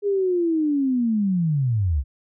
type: linear sweep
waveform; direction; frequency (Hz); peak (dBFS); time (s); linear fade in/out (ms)
sine; down; 413 to 61.74; -18; 0.02-2.04; 50
effects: none